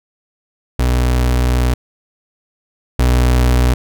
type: tone pair in turn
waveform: 35% pulse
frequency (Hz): 61.74 / 61.74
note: B1 / B1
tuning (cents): 0 / 0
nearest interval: unison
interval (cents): 0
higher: neither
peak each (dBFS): -10 / -8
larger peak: second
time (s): 0.79-1.74 / 2.99-3.74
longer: first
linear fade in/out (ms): 5
effects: none